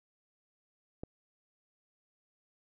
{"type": "click", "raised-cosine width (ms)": 2, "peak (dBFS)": -26, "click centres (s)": 1.035, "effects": []}